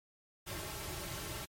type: noise with comb filter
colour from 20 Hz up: pink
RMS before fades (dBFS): -42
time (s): 0.46-1.46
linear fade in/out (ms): 20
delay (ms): 4.1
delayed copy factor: -0.85
effects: MP3 64 kbps